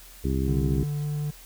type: harmonic tone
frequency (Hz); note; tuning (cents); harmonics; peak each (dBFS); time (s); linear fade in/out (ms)
66.4; C2; +26; 1 / 2 / 3 / 4 / 5 / 6; -26 / -29 / -31 / -32 / -33 / -34; 0.24-0.84; 5
type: tone with pitch glide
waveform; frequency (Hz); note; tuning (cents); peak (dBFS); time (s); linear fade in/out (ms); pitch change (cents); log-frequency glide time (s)
triangle; 146.83 to 148.19; D3 to D3; 0 to +16; -24; 0.47-1.31; 10; +16; 0.99-1.05
effects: added 41 Hz sine -49 dBFS peak until 1.45 s + white hiss -49 dBFS RMS until 1.45 s